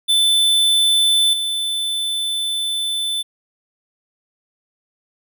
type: tone with level steps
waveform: square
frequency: 3520 Hz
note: A7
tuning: in tune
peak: -13 / -20 dBFS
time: 0.08-3.23 s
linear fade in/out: 20 ms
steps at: 1.33 s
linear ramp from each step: 5 ms
effects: none